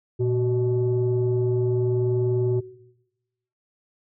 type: tone pair together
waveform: sine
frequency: 117.77 / 373.9 Hz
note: A#2 / F#4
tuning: +18 / +18 cents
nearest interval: octave + minor sixth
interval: 2000 cents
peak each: -21 dBFS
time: 0.19-2.61 s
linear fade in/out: 20 ms
effects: noise-tail reverb RT60 1.0 s tail -20 dB re dry + tanh soft clip ceiling -15 dBFS